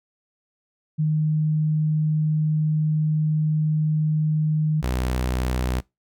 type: tone pair in turn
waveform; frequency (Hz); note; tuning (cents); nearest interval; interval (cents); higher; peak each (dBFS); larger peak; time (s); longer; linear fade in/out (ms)
sine / sawtooth; 154.3 / 62.7; D#3 / B1; -14 / +27; octave + major third; 1559; first; -18; neither; 0.98-4.82 / 4.82-5.81; first; 20
effects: noise-tail reverb RT60 0.2 s tail -23 dB re dry